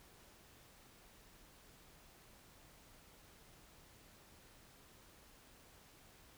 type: silence
effects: pink hiss -63 dBFS RMS until 6.37 s